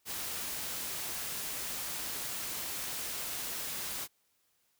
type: noise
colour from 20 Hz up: white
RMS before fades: -38 dBFS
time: 0.05-4.08 s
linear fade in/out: 50 ms
effects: white hiss -74 dBFS RMS until 4.79 s